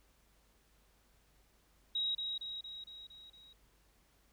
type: tone with echo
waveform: sine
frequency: 3817 Hz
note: A#7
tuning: 40 cents sharp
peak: -32 dBFS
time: 1.95-2.15 s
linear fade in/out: 5 ms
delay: 230 ms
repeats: 6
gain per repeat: -4 dB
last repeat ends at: 3.53 s
effects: added 50 Hz sine -70 dBFS peak until 4.32 s + pink hiss -71 dBFS RMS until 4.32 s